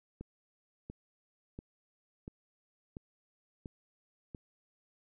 click train, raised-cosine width 3 ms, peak -30 dBFS, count 7, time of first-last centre 0.21-4.348 s, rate 1.45 Hz, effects none

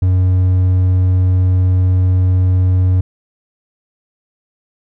triangle tone, 92.1 Hz, F#2, 7 cents flat, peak -7 dBFS, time 0.02-3.01 s, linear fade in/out 5 ms, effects none

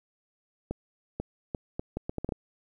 accelerating click train, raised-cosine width 2 ms, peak -18 dBFS, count 10, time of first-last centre 0.71-2.322 s, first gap 490 ms, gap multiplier 0.71, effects 10-bit

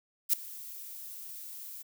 violet noise with ADSR envelope, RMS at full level -22 dBFS, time 0.29-1.83 s, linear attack 43 ms, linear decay 3 ms, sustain -22 dB, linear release 18 ms, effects none

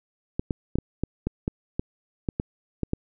clicks, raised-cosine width 3 ms, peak -12 dBFS, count 12, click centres 0.395 / 0.508 / 0.756 / 0.786 / 1.036 / 1.27 / 1.479 / 1.795 / 2.288 / 2.399 / 2.833 / 2.934 s, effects none

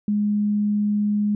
sine tone, 207.7 Hz, G#3, in tune, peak -18 dBFS, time 0.08-1.35 s, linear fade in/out 2 ms, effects none

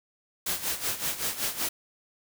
white noise with tremolo, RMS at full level -28 dBFS, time 0.46-1.69 s, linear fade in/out 5 ms, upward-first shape sine, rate 5.3 Hz, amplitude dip 75%, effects none

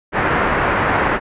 white low-pass noise, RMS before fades -17 dBFS, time 0.12-1.2 s, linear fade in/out 50 ms, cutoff 1800 Hz, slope 24 dB/octave, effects resampled to 8000 Hz

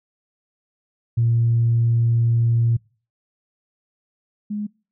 sine tone pair in turn, 116.54 / 208.4 Hz, A#2 / G#3, 0 / +6 cents, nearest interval minor seventh, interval 1006 cents, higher second, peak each -14 / -23 dBFS, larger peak first, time 1.17-2.77 / 4.5-4.67 s, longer first, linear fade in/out 10 ms, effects noise-tail reverb RT60 0.4 s tail -26 dB re dry + tanh soft clip ceiling -10 dBFS

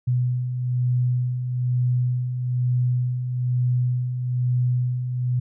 sine beating tone pair, 123.47 / 124.57 Hz, B2 / B2, 0 / +15 cents, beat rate 1.1 Hz, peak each -29 / -20 dBFS, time 0.07-5.4 s, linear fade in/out 10 ms, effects none

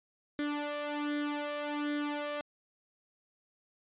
sawtooth tone with flanger, 293.7 Hz, D4, in tune, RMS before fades -35 dBFS, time 0.39-2.41 s, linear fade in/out 0 ms, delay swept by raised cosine 0.55 to 1.65 ms, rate 1.3 Hz, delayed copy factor +0.75, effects resampled to 8000 Hz

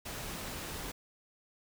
pink noise, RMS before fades -41 dBFS, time 0.05-0.92 s, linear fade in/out 10 ms, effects none

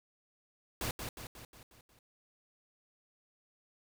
pink noise with echo, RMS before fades -36 dBFS, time 0.81-0.91 s, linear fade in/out 2 ms, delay 180 ms, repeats 6, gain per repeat -5 dB, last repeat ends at 1.99 s, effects none

